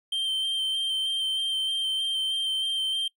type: tone with vibrato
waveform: triangle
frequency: 3136 Hz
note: G7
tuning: in tune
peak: -23 dBFS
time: 0.12-3.08 s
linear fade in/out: 5 ms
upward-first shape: square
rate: 3.2 Hz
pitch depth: 12 cents each way
effects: noise-tail reverb RT60 0.1 s tail -23 dB re dry